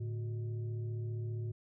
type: tone with frequency modulation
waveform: sine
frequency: 110 Hz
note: A2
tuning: in tune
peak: -35 dBFS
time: 0-1.52 s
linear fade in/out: 10 ms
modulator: 255 Hz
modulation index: 0.45
effects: none